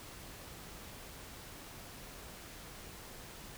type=silence; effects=pink hiss -50 dBFS RMS until 3.57 s